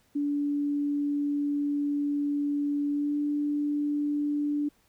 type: tone with pitch glide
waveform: sine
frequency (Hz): 288.7 to 292.6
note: D4 to D4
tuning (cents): -30 to -6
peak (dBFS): -25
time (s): 0.15-4.69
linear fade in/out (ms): 10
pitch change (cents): +24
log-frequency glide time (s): 2.9-3.17
effects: pink hiss -66 dBFS RMS until 4.88 s

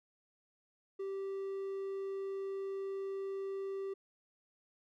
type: tone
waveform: triangle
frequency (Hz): 389.9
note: G4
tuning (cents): -9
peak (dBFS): -35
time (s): 0.99-3.94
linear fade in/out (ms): 10
effects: none

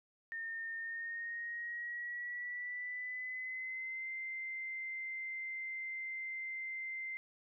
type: tone with pitch glide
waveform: sine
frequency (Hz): 1823 to 2082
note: A#6 to C7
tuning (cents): -39 to -9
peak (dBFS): -39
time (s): 0.32-7.17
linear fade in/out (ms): 0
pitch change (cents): +230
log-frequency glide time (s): 0.78-4.1
effects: none

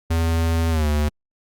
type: tone with pitch glide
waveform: square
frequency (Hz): 82.41 to 74.7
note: E2 to D2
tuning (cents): 0 to +30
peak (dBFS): -18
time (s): 0.1-1.09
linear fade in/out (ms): 10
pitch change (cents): -170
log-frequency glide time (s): 0.7-0.87
effects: Opus 48 kbps

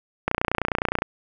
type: click train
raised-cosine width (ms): 0.5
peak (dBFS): -6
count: 23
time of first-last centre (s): 0.28-1.021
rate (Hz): 29.7
effects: none

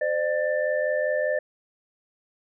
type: tone cluster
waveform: sine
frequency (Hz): 517 / 602 / 1773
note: C5 / D5 / A6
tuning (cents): -21 / +43 / +13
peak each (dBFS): -27 / -24 / -30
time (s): 0.01-1.39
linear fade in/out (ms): 5
effects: none

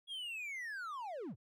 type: linear sweep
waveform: triangle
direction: down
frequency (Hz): 3340 to 77.78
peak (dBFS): -39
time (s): 0.07-1.36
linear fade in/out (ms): 50
effects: none

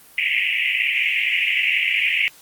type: band-pass noise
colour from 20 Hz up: pink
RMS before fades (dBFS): -20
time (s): 0.18-2.28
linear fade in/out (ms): 0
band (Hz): 2000 to 2900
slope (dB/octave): 96
effects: white hiss -48 dBFS RMS until 2.41 s + Opus 32 kbps

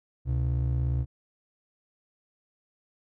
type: ring-modulated tone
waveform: triangle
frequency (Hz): 98.2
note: G2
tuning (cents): +4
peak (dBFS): -19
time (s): 0.25-1.06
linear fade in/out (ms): 50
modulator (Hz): 28.7
effects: none

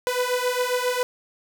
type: beating tone pair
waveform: sawtooth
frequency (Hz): 493.9 / 501.3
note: B4 / B4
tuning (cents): 0 / +26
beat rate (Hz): 7.4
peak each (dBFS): -21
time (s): 0.07-1.03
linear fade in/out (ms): 0
effects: none

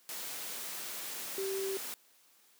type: tone in noise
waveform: sine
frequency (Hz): 387.7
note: G4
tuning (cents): -19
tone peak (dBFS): -33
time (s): 1.38-1.77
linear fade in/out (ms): 0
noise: white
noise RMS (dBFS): -41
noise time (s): 0.09-1.94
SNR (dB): +5
effects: white hiss -65 dBFS RMS until 2.59 s + high-pass 200 Hz 12 dB/octave

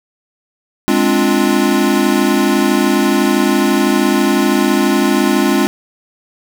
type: chord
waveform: square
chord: D half-diminished seventh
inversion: second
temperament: equal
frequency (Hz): 207.7 / 261.6 / 293.7 / 349.2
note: Ab3 / C4 / D4 / F4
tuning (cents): 0 / 0 / 0 / 0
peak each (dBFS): -17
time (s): 0.88-5.67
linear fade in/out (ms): 0
effects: none

